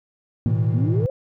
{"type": "tone with exponential decay", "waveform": "sine", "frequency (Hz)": 230.5, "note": "A#3", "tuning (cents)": -19, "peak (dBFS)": -17, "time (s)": [0.46, 0.59], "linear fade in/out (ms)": 2, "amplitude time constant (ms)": 28}
{"type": "chord", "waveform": "triangle", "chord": "A suspended second", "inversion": "none", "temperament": "equal with one note detuned", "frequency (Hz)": [110, 123.47, 160.86], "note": ["A2", "B2", "E3"], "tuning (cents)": [0, 0, -42], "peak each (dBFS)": [-17, -21, -22], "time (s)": [0.46, 1.06], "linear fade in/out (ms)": 0}
{"type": "exponential sweep", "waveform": "sine", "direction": "up", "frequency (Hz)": [220, 552], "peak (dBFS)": -24, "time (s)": [0.74, 1.1], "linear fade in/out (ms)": 2}
{"effects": ["tanh soft clip ceiling -9 dBFS"]}